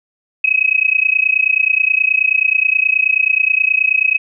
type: tone with amplitude modulation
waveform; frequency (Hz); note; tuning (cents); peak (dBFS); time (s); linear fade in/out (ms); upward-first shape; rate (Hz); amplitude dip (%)
sine; 2546; D#7; +39; -7; 0.44-4.18; 5; sine; 29.4; 95
effects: none